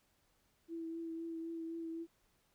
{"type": "tone with vibrato", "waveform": "sine", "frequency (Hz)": 329.6, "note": "E4", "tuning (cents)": 0, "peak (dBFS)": -40, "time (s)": [0.68, 2.07], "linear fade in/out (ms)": 50, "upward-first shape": "triangle", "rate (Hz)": 3.9, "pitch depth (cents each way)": 22, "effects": ["pink hiss -75 dBFS RMS until 2.54 s"]}